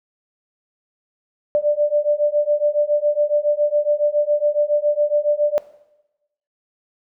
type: beating tone pair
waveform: sine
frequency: 587.3 / 594.5 Hz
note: D5 / D5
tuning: 0 / +21 cents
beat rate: 7.2 Hz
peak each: -18 dBFS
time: 1.55-5.58 s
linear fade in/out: 0 ms
effects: noise-tail reverb RT60 0.9 s tail -17 dB re dry